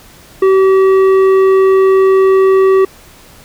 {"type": "tone with tanh clipping", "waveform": "sine", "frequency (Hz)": 382.8, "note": "G4", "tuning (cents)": -41, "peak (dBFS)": -7, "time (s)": [0.42, 2.85], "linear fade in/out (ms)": 5, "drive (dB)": 10, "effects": ["pink hiss -40 dBFS RMS until 3.44 s"]}